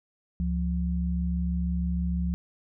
sine tone pair together, 69.9 / 176.14 Hz, C#2 / F3, +15 / +15 cents, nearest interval octave + major third, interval 1600 cents, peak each -27 / -28 dBFS, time 0.4-2.34 s, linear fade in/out 0 ms, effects none

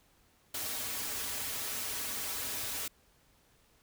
white noise with comb filter, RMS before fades -37 dBFS, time 0.54-2.88 s, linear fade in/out 5 ms, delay 5.7 ms, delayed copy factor -0.85, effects pink hiss -67 dBFS RMS until 3.82 s

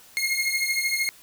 sawtooth beating tone pair, 2143 / 2156 Hz, C7 / C#7, +41 / -49 cents, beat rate 13 Hz, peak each -22 / -23 dBFS, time 0.17-1.09 s, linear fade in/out 0 ms, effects white hiss -51 dBFS RMS until 1.22 s

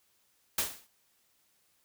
white noise with exponential decay, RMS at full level -26 dBFS, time 0.58-0.87 s, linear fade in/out 5 ms, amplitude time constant 62 ms, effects white hiss -71 dBFS RMS until 1.84 s

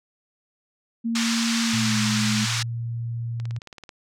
sine tone with pitch glide, 230.3 to 213.6 Hz, A#3 to G#3, -21 to +49 cents, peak -22 dBFS, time 1.04-2.46 s, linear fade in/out 20 ms, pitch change -130 cents, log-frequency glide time 1.64-1.99 s
white band-pass noise, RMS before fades -27 dBFS, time 1.15-2.63 s, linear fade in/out 5 ms, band 1000 to 6500 Hz, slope 24 dB/octave
sine tone, 116.9 Hz, A#2, 5 cents sharp, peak -26 dBFS, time 1.73-3.59 s, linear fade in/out 10 ms
click train, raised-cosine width 0.2 ms, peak -24 dBFS, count 10, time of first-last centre 3.4-3.892 s, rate 18.3 Hz
effects none

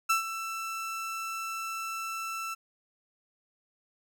30% pulse tone with ADSR envelope, 1331 Hz, E6, 16 cents sharp, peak -19 dBFS, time 0.09-2.55 s, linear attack 13 ms, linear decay 120 ms, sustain -12 dB, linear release 17 ms, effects none

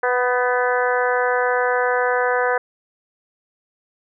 harmonic tone with a mistuned harmonic, 247.9 Hz, B3, 7 cents sharp, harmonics 2 / 3 / 4 / 5 / 6 / 7 / 8, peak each -20 / -24 / -25 / -28 / -24 / -26 / -33 dBFS, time 0.03-2.58 s, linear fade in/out 5 ms, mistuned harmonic 6, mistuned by +25 cents, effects none

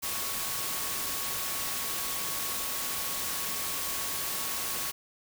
sine tone in noise, 1108.7 Hz, C#6, in tune, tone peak -44 dBFS, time 0.02-4.92 s, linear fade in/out 20 ms, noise white, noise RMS -33 dBFS, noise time 0.02-4.92 s, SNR -14 dB, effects none

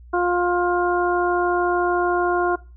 harmonic tone, 353.3 Hz, F4, 20 cents sharp, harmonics 1 / 2 / 3 / 4, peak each -20 / -23 / -25 / -26 dBFS, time 0.13-2.56 s, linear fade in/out 10 ms, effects noise-tail reverb RT60 0.3 s tail -20 dB re dry + added 60 Hz sine -41 dBFS peak until 2.76 s

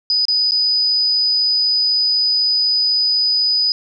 sine tone with dropouts, 4978 Hz, D#8, in tune, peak -13 dBFS, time 0.1-3.72 s, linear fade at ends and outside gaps 1 ms, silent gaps 0.253-0.283 / 0.51-0.519 s, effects none

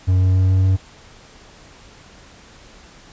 triangle tone with pitch steps, 92.5 / 93.04 / 93.57 / 94.12 / 94.66 Hz, F#2 / F#2 / F#2 / F#2 / F#2, 0 / +10 / +20 / +30 / +40 cents, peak -10 dBFS, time 0.07-0.77 s, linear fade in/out 20 ms, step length 140 ms, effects pink hiss -45 dBFS RMS until 3.12 s + resampled to 16000 Hz

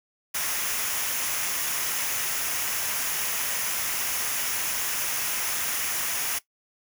white noise with comb filter, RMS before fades -28 dBFS, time 0.34-6.39 s, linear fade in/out 10 ms, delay 0.24 ms, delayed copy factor -0.5, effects noise-tail reverb RT60 0.1 s tail -17 dB re dry

